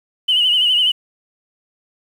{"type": "tone with vibrato", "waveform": "sine", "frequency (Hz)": 2960, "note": "F#7", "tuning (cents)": 0, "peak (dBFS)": -11, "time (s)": [0.28, 0.92], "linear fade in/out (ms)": 10, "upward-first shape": "sine", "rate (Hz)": 12, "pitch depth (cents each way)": 66, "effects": ["tanh soft clip ceiling -7 dBFS", "7-bit"]}